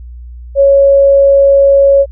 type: tone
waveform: sine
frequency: 554.4 Hz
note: C#5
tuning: in tune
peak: -3 dBFS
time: 0.55-2.06 s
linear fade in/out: 50 ms
effects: added 60 Hz sine -26 dBFS peak until 2.11 s

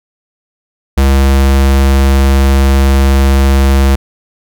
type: tone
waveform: square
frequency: 67.9 Hz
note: C#2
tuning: 35 cents flat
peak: -6 dBFS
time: 0.97-3.96 s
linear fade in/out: 10 ms
effects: none

